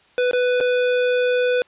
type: tone with dropouts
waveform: square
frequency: 496.2 Hz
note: B4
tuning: 8 cents sharp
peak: -17 dBFS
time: 0.18-1.62 s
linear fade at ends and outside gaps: 1 ms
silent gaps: 0.312-0.332 / 0.603-0.609 s
effects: white hiss -55 dBFS RMS until 1.67 s + resampled to 8000 Hz